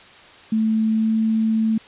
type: tone with pitch glide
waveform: sine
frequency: 220 to 221.3 Hz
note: A3 to A3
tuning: 0 to +10 cents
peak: -16 dBFS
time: 0.52-1.78 s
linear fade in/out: 5 ms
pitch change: +10 cents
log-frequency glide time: 0.94-1.11 s
effects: white hiss -45 dBFS RMS until 1.87 s + resampled to 8000 Hz